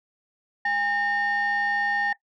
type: tone pair together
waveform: sine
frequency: 814.3 / 1828 Hz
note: G#5 / A#6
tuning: -34 / -34 cents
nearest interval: octave + major second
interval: 1400 cents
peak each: -24 / -22 dBFS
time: 0.65-2.13 s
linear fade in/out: 5 ms
effects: noise-tail reverb RT60 0.1 s tail -18 dB re dry + tanh soft clip ceiling -18 dBFS